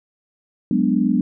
sine chord, G# half-diminished seventh, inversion third, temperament equal, 185 / 207.7 / 246.9 / 293.7 Hz, F#3 / G#3 / B3 / D4, 0 / 0 / 0 / 0 cents, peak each -22 / -20 / -19 / -22 dBFS, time 0.71-1.21 s, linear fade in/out 2 ms, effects none

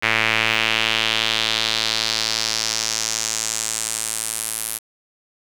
sawtooth tone with band-pass filter sweep, 111.3 Hz, A2, 20 cents sharp, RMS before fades -22 dBFS, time 0.02-4.79 s, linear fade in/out 20 ms, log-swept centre 2200 to 11000 Hz, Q 2.5, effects 7-bit

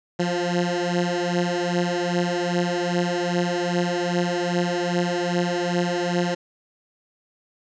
15% pulse beating tone pair, 174.61 / 177.11 Hz, F3 / F3, 0 / +25 cents, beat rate 2.5 Hz, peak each -17 / -19 dBFS, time 0.19-6.35 s, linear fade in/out 10 ms, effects resampled to 16000 Hz + 9-bit

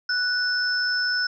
sine tone pair together, 1480 / 5268 Hz, F#6 / E8, 0 / -2 cents, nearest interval octave + minor seventh, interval 2198 cents, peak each -23 / -25 dBFS, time 0.09-1.27 s, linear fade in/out 5 ms, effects none

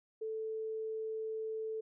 sine tone, 440 Hz, A4, in tune, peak -36 dBFS, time 0.21-1.81 s, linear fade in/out 10 ms, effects none

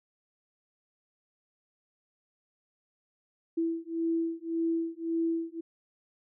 sine beating tone pair, 329.6 / 331.4 Hz, E4 / E4, 0 / +9 cents, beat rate 1.8 Hz, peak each -31 / -31 dBFS, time 3.57-5.61 s, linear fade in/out 10 ms, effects none

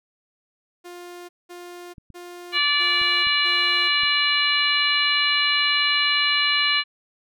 sawtooth tone bursts, 352.5 Hz, F4, 16 cents sharp, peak -33 dBFS, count 5, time 0.84-3.89 s, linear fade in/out 20 ms, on 450 ms, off 200 ms
clicks, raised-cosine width 5 ms, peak -31 dBFS, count 5, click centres 1.982 / 2.103 / 3.015 / 3.27 / 4.034 s
harmonic tone, 581 Hz, D5, 19 cents flat, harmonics 2 / 3 / 4 / 5 / 6 / 7, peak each -28 / -26 / -23 / -23 / -31 / -24 dBFS, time 2.52-6.84 s, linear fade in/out 50 ms
effects none

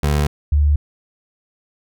25% pulse / sine tone pair in turn, 73.42 / 73.42 Hz, D2 / D2, 0 / 0 cents, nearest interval unison, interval 0 cents, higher neither, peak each -11 dBFS, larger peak neither, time 0.03-0.27 / 0.52-0.76 s, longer neither, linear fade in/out 5 ms, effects none

